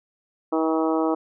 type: harmonic tone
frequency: 160 Hz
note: D#3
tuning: 49 cents sharp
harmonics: 2 / 3 / 4 / 5 / 6 / 7 / 8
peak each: -22 / -26 / -28 / -30 / -32 / -33 / -34 dBFS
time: 0.52-1.15 s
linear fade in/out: 10 ms
effects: none